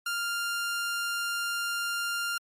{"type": "tone", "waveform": "sawtooth", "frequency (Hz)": 1396.9, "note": "F6", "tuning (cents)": 0, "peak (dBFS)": -25, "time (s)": [0.06, 2.38], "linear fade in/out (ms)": 5, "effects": ["MP3 64 kbps"]}